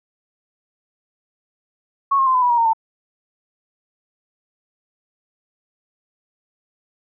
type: tone with pitch steps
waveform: sine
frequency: 1104 / 1071.3 / 1039.6 / 1008.9 / 979 / 950 / 921.9 / 894.7 Hz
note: C#6 / C6 / C6 / B5 / B5 / A#5 / A#5 / A5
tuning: -7 / +41 / -11 / +37 / -15 / +33 / -19 / +29 cents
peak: -13 dBFS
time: 2.11-2.734 s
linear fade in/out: 10 ms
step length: 78 ms
effects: none